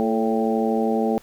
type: harmonic tone with a mistuned harmonic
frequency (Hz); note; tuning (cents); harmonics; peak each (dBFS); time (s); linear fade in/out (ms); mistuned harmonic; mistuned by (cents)
112.5; A2; +39; 2 / 3 / 4 / 5 / 6 / 7; -22 / -28 / -24 / -29 / -31 / -27; 0-1.18; 0; 4; -42
effects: pink hiss -51 dBFS RMS until 1.22 s